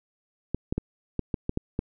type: clicks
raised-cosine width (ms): 3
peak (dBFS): -13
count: 8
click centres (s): 0.546 / 0.725 / 0.78 / 1.193 / 1.342 / 1.494 / 1.574 / 1.791
effects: none